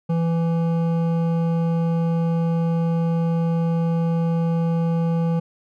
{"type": "tone with hard clipping", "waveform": "sine", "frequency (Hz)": 166.5, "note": "E3", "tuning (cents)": 18, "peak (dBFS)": -20, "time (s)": [0.09, 5.4], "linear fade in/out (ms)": 10, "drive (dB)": 11, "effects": []}